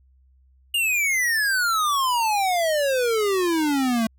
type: exponential sweep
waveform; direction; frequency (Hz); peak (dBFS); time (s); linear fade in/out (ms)
square; down; 2867 to 219.1; -20; 0.74-4.07; 5
effects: added 65 Hz sine -54 dBFS peak until 4.18 s